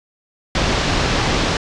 pink low-pass noise, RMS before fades -18 dBFS, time 0.55-1.57 s, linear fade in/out 2 ms, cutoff 5700 Hz, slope 24 dB/octave, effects resampled to 22050 Hz

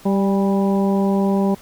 harmonic tone with a mistuned harmonic, 196 Hz, G3, in tune, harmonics 1 / 2 / 3 / 4 / 5, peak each -16 / -22 / -26 / -28 / -30 dBFS, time 0.05-1.55 s, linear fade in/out 10 ms, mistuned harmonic 4, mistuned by +35 cents, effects pink hiss -45 dBFS RMS until 1.61 s

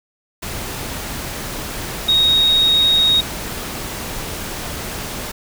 sine tone in noise, 3758 Hz, A#7, 13 cents sharp, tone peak -11 dBFS, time 2.08-3.21 s, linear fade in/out 10 ms, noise pink, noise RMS -27 dBFS, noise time 0.42-5.32 s, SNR +13 dB, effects none

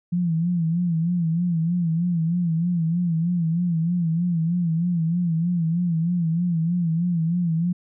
sine tone with vibrato, 169.4 Hz, E3, 48 cents sharp, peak -19 dBFS, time 0.12-7.73 s, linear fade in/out 10 ms, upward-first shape sine, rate 3.2 Hz, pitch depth 89 cents each way, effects none

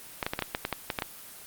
clicks, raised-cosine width 0.3 ms, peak -12 dBFS, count 11, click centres 0.228 / 0.265 / 0.335 / 0.391 / 0.423 / 0.549 / 0.651 / 0.727 / 0.902 / 0.988 / 1.022 s, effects white hiss -46 dBFS RMS until 1.46 s + Opus 24 kbps

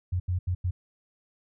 sine tone bursts at uneven times, 90.4 Hz, F#2, 40 cents flat, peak -24 dBFS, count 4, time 0.12-0.2 / 0.28-0.39 / 0.47-0.55 / 0.64-0.71 s, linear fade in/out 10 ms, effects none

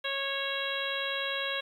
harmonic tone, 550 Hz, C#5, 14 cents flat, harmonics 1 / 2 / 3 / 4 / 5 / 6 / 7, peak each -37 / -40 / -36 / -40 / -38 / -37 / -38 dBFS, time 0.04-1.61 s, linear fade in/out 10 ms, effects 10-bit

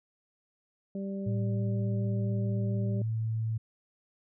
harmonic tone, 196 Hz, G3, in tune, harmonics 1 / 2 / 3, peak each -33 / -41 / -43 dBFS, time 0.95-3.02 s, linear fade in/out 2 ms
sine tone, 111.6 Hz, A2, 25 cents sharp, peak -28 dBFS, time 1.26-3.58 s, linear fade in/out 10 ms
effects none

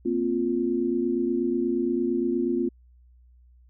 sine chord, Bb suspended second, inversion none, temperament equal, 233.1 / 261.6 / 349.2 Hz, Bb3 / C4 / F4, 0 / 0 / 0 cents, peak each -29 / -27 / -25 dBFS, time 0.05-2.69 s, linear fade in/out 10 ms, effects added 61 Hz sine -52 dBFS peak until 3.69 s

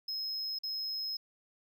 triangle tone with dropouts, 5140 Hz, E8, 45 cents flat, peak -33 dBFS, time 0.08-1.17 s, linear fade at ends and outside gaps 5 ms, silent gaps 0.588-0.634 s, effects none

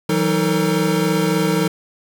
square tone cluster, 162.6 / 186.1 / 315.1 / 452.6 Hz, E3 / F#3 / D#4 / A4, -23 / +10 / +22 / +49 cents, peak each -22 dBFS, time 0.09-1.68 s, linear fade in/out 5 ms, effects none

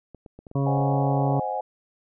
clicks, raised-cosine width 2 ms, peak -29 dBFS, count 8, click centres 0.147 / 0.262 / 0.39 / 0.468 / 0.514 / 0.778 / 0.808 / 0.941 s
harmonic tone, 138.59 Hz, C#3, in tune, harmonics 1 / 2 / 3 / 4 / 5 / 7 / 8, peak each -22 / -28 / -32 / -34 / -36 / -39 / -40 dBFS, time 0.55-1.4 s, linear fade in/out 5 ms
sine chord, Ab dominant seventh, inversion first, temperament equal, 523.3 / 622.3 / 740 / 830.6 Hz, C5 / Eb5 / Gb5 / Ab5, 0 / 0 / 0 / 0 cents, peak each -32 / -34 / -30 / -29 dBFS, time 0.66-1.61 s, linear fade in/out 5 ms
effects none

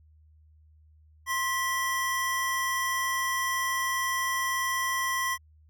square tone pair together, 1055.4 / 1957 Hz, C6 / B6, +15 / -16 cents, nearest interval major seventh, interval 1069 cents, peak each -30 / -30 dBFS, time 1.26-5.38 s, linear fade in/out 50 ms, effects added 77 Hz sine -55 dBFS peak until 5.69 s

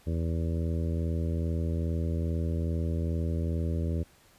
harmonic tone, 82.41 Hz, E2, in tune, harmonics 1 / 2 / 3 / 4 / 5 / 6 / 7, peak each -28 / -34 / -38 / -40 / -42 / -44 / -45 dBFS, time 0.06-4.04 s, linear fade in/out 20 ms, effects pink hiss -60 dBFS RMS until 4.38 s + resampled to 32000 Hz

